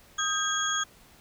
sine tone cluster, 1253 / 1599 / 3307 / 6620 Hz, D#6 / G6 / G#7 / G#8, +12 / +34 / -8 / -6 cents, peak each -31 dBFS, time 0.18-0.84 s, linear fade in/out 10 ms, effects pink hiss -56 dBFS RMS until 1.2 s

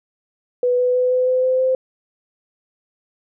sine tone with pitch steps, 493.9 / 497.9 / 502 / 506 / 510.1 / 514.3 / 518.5 Hz, B4 / B4 / B4 / B4 / C5 / C5 / C5, 0 / +14 / +28 / +42 / -44 / -30 / -16 cents, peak -14 dBFS, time 0.63-1.75 s, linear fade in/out 2 ms, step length 160 ms, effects none

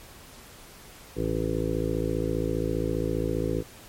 harmonic tone, 55 Hz, A1, in tune, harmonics 1 / 2 / 3 / 5 / 6 / 7 / 8 / 9, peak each -33 / -33 / -33 / -33 / -33 / -33 / -33 / -33 dBFS, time 1.15-3.64 s, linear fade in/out 50 ms, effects pink hiss -48 dBFS RMS until 3.88 s + MP3 64 kbps

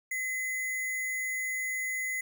sine tone with sample-and-hold, 2034 Hz, C7, 50 cents flat, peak -30 dBFS, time 0.11-2.21 s, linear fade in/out 5 ms, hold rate 8820 Hz, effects none

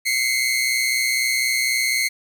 sawtooth tone pair together, 2067 / 2191 Hz, C7 / C#7, -22 / -21 cents, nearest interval minor second, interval 101 cents, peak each -18 dBFS, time 0.05-2.09 s, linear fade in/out 20 ms, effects none

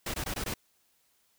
pink noise bursts, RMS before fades -34 dBFS, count 5, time 0.06-0.54 s, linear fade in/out 5 ms, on 80 ms, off 20 ms, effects white hiss -70 dBFS RMS until 1.38 s

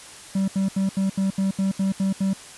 triangle tone bursts, 193.2 Hz, G3, 25 cents flat, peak -17 dBFS, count 10, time 0.35-2.334 s, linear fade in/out 5 ms, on 130 ms, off 76 ms, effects white hiss -42 dBFS RMS until 2.57 s + resampled to 24000 Hz

